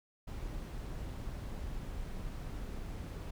brown noise, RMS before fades -41 dBFS, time 0.27-3.31 s, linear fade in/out 10 ms, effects none

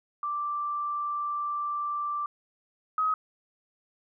sine tone pair in turn, 1174.7 / 1266.4 Hz, D6 / D#6, 0 / +30 cents, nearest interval minor second, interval 130 cents, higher second, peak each -28 / -23 dBFS, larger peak second, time 0.23-2.26 / 2.98-3.14 s, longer first, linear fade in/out 2 ms, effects none

